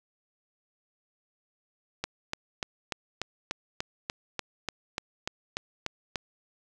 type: click train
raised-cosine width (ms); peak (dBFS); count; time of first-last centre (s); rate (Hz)
0.2; -13; 15; 2.04-6.158; 3.4
effects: none